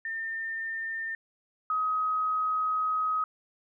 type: tone pair in turn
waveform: sine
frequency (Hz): 1806 / 1263.8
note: A6 / D#6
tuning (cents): +45 / +27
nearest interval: tritone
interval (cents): 618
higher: first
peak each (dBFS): -31 / -25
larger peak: second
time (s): 0.05-1.15 / 1.7-3.24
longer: second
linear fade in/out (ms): 2
effects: none